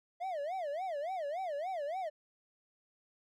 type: tone with vibrato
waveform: triangle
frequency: 659.3 Hz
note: E5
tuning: in tune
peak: -33 dBFS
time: 0.2-2.1 s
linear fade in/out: 20 ms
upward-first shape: sine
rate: 3.5 Hz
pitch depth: 270 cents each way
effects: none